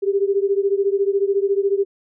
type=beating tone pair; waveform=sine; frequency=392 / 406 Hz; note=G4 / G#4; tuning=0 / -39 cents; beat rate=14 Hz; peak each=-18 / -20 dBFS; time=0.02-1.85 s; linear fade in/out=20 ms; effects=none